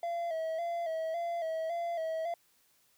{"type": "tone with vibrato", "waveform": "triangle", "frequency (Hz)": 664, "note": "E5", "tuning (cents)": 12, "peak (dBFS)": -30, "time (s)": [0.03, 2.34], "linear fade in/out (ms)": 2, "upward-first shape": "square", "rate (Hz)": 1.8, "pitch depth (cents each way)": 52, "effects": ["white hiss -69 dBFS RMS until 2.97 s"]}